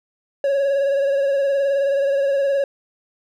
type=tone with vibrato; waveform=triangle; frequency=554.4 Hz; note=C#5; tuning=in tune; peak=-14 dBFS; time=0.44-2.64 s; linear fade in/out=2 ms; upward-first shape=triangle; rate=19 Hz; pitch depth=46 cents each way; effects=none